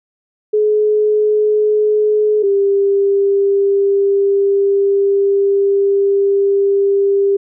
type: tone pair in turn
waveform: sine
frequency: 423.9 / 397.4 Hz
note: G#4 / G4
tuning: +35 / +24 cents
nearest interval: minor second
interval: 111 cents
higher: first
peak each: -10 dBFS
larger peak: neither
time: 0.53-2.43 / 2.43-7.37 s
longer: second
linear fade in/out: 10 ms
effects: none